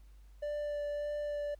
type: tone with vibrato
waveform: triangle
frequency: 587.3 Hz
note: D5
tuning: in tune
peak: -32 dBFS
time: 0.42-1.55 s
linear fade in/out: 10 ms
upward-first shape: sine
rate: 1.7 Hz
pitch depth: 10 cents each way
effects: added 50 Hz sine -53 dBFS peak until 1.59 s + pink hiss -72 dBFS RMS until 1.59 s